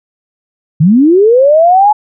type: linear sweep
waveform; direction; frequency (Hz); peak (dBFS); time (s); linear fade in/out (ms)
sine; up; 141.1 to 859; -3; 0.8-1.93; 10
effects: none